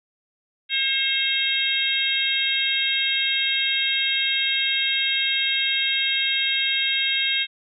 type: harmonic tone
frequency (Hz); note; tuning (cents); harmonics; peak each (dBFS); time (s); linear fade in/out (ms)
537; C5; +45; 3 / 4 / 5 / 6 / 7; -31 / -27 / -27 / -25 / -24; 0.69-7.47; 50
effects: none